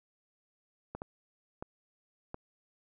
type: clicks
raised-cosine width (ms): 1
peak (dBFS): -25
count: 4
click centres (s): 0.95 / 1.019 / 1.625 / 2.344
effects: none